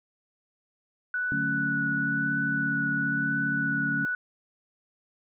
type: tone with vibrato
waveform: sine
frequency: 1480 Hz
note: F#6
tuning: in tune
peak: -26 dBFS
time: 1.14-4.15 s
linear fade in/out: 2 ms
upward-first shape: triangle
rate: 1 Hz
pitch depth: 14 cents each way
type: chord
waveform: sine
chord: D major seventh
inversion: none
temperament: equal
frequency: 146.83 / 185 / 220 / 277.2 Hz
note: D3 / F#3 / A3 / C#4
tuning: 0 / 0 / 0 / 0 cents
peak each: -34 / -37 / -34 / -32 dBFS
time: 1.32-4.05 s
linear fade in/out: 0 ms
effects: none